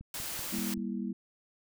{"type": "click train", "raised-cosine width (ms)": 5, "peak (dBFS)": -34, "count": 5, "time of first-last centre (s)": [0.01, 0.776], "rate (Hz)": 5.22}
{"type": "noise", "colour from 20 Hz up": "white", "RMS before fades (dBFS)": -38, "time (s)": [0.14, 0.74], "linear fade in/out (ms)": 2}
{"type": "chord", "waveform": "sine", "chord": "E diminished", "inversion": "first", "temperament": "just", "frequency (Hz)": [197.78, 237.3, 329.6], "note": ["G3", "Bb3", "E4"], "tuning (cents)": [16, 31, 0], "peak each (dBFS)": [-35, -36, -41], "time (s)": [0.52, 1.13], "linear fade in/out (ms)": 10}
{"effects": []}